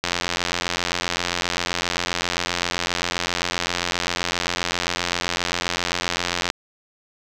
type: click train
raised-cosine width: 0.2 ms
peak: -4 dBFS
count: 567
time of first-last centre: 0.04-6.501 s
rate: 87.6 Hz
effects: none